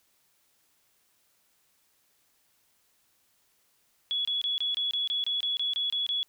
sine tone bursts, 3380 Hz, G#7, 30 cents sharp, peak -26 dBFS, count 13, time 4.11-6.23 s, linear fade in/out 0 ms, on 140 ms, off 25 ms, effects white hiss -69 dBFS RMS until 6.28 s

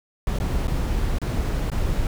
brown noise with dropouts, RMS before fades -23 dBFS, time 0.27-2.07 s, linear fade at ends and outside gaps 1 ms, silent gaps 0.387-0.4 / 0.672-0.68 / 1.185-1.216 / 1.701-1.717 s, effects none

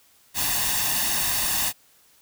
white noise with comb filter, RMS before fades -24 dBFS, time 0.34-1.73 s, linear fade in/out 50 ms, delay 1.1 ms, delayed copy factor +0.65, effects white hiss -58 dBFS RMS until 2.21 s

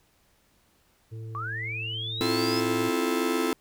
harmonic tone, 111.6 Hz, A2, 25 cents sharp, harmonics 1 / 3 / 4, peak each -35 / -50 / -49 dBFS, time 1.11-2.9 s, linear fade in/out 20 ms
sine linear sweep, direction up, 1107 to 5190 Hz, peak -31 dBFS, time 1.35-2.6 s, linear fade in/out 0 ms
45% pulse chord, F major seventh, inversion second, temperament just, 261.9 / 327.4 / 349.2 / 436.5 Hz, C4 / E4 / F4 / A4, +2 / -12 / 0 / -14 cents, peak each -30 dBFS, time 2.21-3.53 s, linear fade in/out 0 ms
effects pink hiss -65 dBFS RMS until 3.6 s

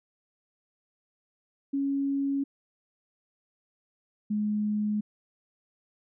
sine tone pair in turn, 277.2 / 210.2 Hz, C#4 / G#3, 0 / +21 cents, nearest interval perfect fourth, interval 479 cents, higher first, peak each -25 dBFS, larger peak neither, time 1.73-2.44 / 4.3-5.01 s, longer neither, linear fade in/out 10 ms, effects none

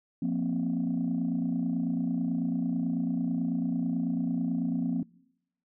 sine chord, F suspended fourth, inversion none, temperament just, 174.61 / 232.8 / 261.9 Hz, F3 / Bb3 / C4, 0 / -2 / +2 cents, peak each -30 / -30 / -29 dBFS, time 0.22-5.03 s, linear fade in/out 5 ms, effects noise-tail reverb RT60 0.9 s tail -26 dB re dry + tanh soft clip ceiling -21 dBFS

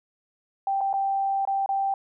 sine tone with dropouts, 784 Hz, G5, in tune, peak -22 dBFS, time 0.67-1.94 s, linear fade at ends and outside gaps 2 ms, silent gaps 0.808-0.812 / 0.93-0.938 / 1.452-1.474 / 1.661-1.69 s, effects none

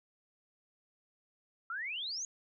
sine exponential sweep, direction up, 1308 to 6800 Hz, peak -36 dBFS, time 1.7-2.25 s, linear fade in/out 2 ms, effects none

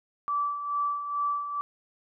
sine tone with tremolo, 1159 Hz, D6, 23 cents flat, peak -24 dBFS, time 0.28-1.61 s, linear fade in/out 0 ms, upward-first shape sine, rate 2.3 Hz, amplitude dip 60%, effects none

